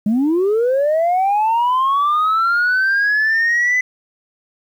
sine linear sweep, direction up, 200 to 2019 Hz, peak -11 dBFS, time 0.06-3.81 s, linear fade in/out 5 ms, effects tanh soft clip ceiling -11 dBFS + 8-bit

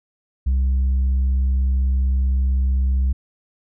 sine tone with tanh clipping, 65.41 Hz, C2, in tune, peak -16 dBFS, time 0.46-3.13 s, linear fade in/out 10 ms, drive 2 dB, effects none

